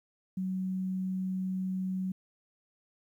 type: tone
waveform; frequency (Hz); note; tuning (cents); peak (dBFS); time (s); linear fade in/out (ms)
sine; 187.2; F#3; +20; -30; 0.37-2.12; 5
effects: 11-bit